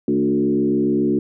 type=tone with frequency modulation; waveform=sine; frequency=293.7 Hz; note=D4; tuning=in tune; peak=-15 dBFS; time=0.08-1.19 s; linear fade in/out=2 ms; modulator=67.2 Hz; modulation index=1.4; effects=none

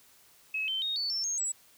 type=tone with pitch steps; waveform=sine; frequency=2574 / 3097 / 3725 / 4482 / 5391 / 6486 / 7803 Hz; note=E7 / G7 / A#7 / C#8 / E8 / G#8 / B8; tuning=-42 / -22 / -2 / +18 / +38 / -42 / -22 cents; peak=-29 dBFS; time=0.54-1.52 s; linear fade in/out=5 ms; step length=140 ms; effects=white hiss -60 dBFS RMS until 1.77 s

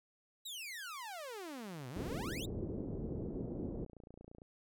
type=exponential two-way sweep; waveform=sawtooth; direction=down then up; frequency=3976 to 118.3 to 3976 Hz; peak=-40 dBFS; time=0.45-2.46 s; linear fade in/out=10 ms; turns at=1.89 s
type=low-pass noise; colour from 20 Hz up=white; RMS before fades=-41 dBFS; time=1.96-3.85 s; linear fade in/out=5 ms; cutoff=400 Hz; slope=24 dB/octave
type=click train; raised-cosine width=2 ms; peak=-40 dBFS; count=24; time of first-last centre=3.62-4.419 s; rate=28.8 Hz
effects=none

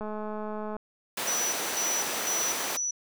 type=click train; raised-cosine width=1 ms; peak=-23 dBFS; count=162; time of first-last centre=0.01-0.766 s; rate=213 Hz
type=high-pass noise; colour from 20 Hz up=pink; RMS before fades=-32 dBFS; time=1.17-2.77 s; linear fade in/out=5 ms; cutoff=420 Hz; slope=12 dB/octave
type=tone with tremolo; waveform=sine; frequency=5920 Hz; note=F#8; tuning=in tune; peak=-27 dBFS; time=1.27-2.91 s; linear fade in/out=5 ms; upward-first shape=square; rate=2 Hz; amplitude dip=70%
effects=none

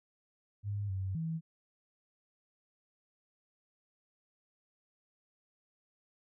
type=tone with pitch steps; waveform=sine; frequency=102 / 95.3 / 162.4 Hz; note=G#2 / G2 / E3; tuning=-31 / -48 / -26 cents; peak=-33 dBFS; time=0.63-1.41 s; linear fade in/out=50 ms; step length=260 ms; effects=none

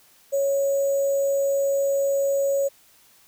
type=tone with sample-and-hold; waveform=sine; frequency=554 Hz; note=C#5; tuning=1 cent flat; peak=-19 dBFS; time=0.32-2.69 s; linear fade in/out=20 ms; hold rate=7350 Hz; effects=white hiss -56 dBFS RMS until 3.27 s

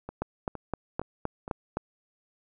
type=two click trains; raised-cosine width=1 ms; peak=-15 / -23 dBFS; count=7 / 4; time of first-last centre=0.22-1.77 / 0.09-1.479 s; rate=3.87 / 2.16 Hz; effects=none

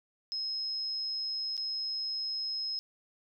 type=tone with dropouts; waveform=sine; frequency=5140 Hz; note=E8; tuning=45 cents flat; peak=-32 dBFS; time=0.32-2.79 s; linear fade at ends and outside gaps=0 ms; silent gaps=1.568-1.577 s; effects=none

